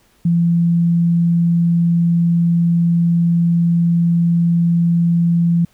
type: tone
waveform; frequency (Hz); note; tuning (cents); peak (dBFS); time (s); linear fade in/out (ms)
sine; 170; F3; -46; -11; 0.25-5.65; 5
effects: pink hiss -56 dBFS RMS until 5.73 s